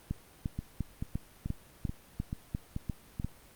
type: two click trains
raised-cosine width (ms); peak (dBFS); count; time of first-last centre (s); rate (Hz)
5; -22 / -20; 7 / 10; 0.59-3.199 / 0.11-3.246; 2.3 / 2.87
effects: pink hiss -57 dBFS RMS until 3.55 s + Opus 32 kbps